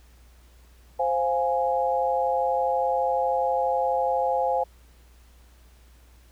sine chord, F minor, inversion second, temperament equal, 523.3 / 698.5 / 830.6 Hz, C5 / F5 / Ab5, 0 / 0 / 0 cents, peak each -25 / -27 / -25 dBFS, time 0.99-4.64 s, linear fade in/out 10 ms, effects added 60 Hz sine -51 dBFS peak until 6.31 s + pink hiss -60 dBFS RMS until 6.31 s

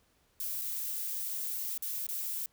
violet noise with dropouts, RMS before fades -36 dBFS, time 0.4-2.46 s, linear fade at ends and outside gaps 1 ms, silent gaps 0.614-0.618 / 1.777-1.823 / 2.067-2.088 s, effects pink hiss -70 dBFS RMS until 2.52 s

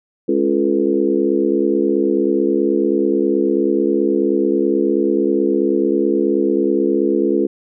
harmonic tone with a mistuned harmonic, 69.3 Hz, C#2, in tune, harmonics 3 / 4 / 5 / 6 / 7, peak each -23 / -19 / -17 / -20 / -23 dBFS, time 0.28-7.47 s, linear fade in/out 10 ms, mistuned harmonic 6, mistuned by +56 cents, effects none

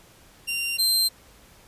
sawtooth tone pair in turn, 2773 / 4139 Hz, F7 / C8, -13 / -20 cents, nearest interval perfect fifth, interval 693 cents, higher second, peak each -22 / -16 dBFS, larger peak second, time 0.47-0.78 / 0.78-1.09 s, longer neither, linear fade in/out 20 ms, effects pink hiss -53 dBFS RMS until 1.67 s + resampled to 32000 Hz

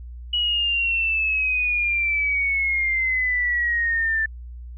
sine exponential sweep, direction down, 2932 to 1765 Hz, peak -19 dBFS, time 0.33-4.26 s, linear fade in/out 5 ms, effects added 60 Hz sine -34 dBFS peak until 4.77 s

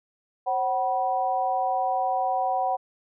sine tone with amplitude modulation, 754 Hz, F#5, 32 cents sharp, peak -18 dBFS, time 0.46-2.77 s, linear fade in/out 20 ms, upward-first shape sine, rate 220 Hz, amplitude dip 90%, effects none

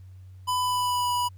square tone with pitch glide, 999 to 980.1 Hz, B5 to B5, +20 to -13 cents, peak -24 dBFS, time 0.47-1.29 s, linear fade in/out 20 ms, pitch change -33 cents, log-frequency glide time 0.6-1.12 s, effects added 93 Hz sine -43 dBFS peak until 1.37 s + pink hiss -68 dBFS RMS until 1.37 s

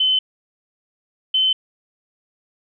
sine tone pair in turn, 3049 / 3061 Hz, G7 / G7, -49 / -42 cents, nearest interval unison, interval 7 cents, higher second, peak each -14 dBFS, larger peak neither, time 0-0.19 / 1.34-1.53 s, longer neither, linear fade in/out 5 ms, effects none

